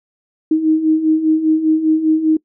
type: beating tone pair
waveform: sine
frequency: 311.1 / 316.1 Hz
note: D#4 / D#4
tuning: 0 / +27 cents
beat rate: 5 Hz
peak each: -18 / -12 dBFS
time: 0.51-2.37 s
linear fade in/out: 5 ms
effects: noise-tail reverb RT60 0.1 s tail -23 dB re dry